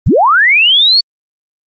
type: linear sweep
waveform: sine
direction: up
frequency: 47.76 to 4500 Hz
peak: -5 dBFS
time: 0.06-1.01 s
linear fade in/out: 10 ms
effects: Opus 32 kbps